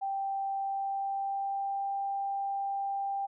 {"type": "tone with pitch glide", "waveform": "sine", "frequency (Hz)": [784, 791.3], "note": ["G5", "G5"], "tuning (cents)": [0, 16], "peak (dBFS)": -30, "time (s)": [0.01, 3.27], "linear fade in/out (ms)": 20, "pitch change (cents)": 16, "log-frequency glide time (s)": [0.54, 1.91], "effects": []}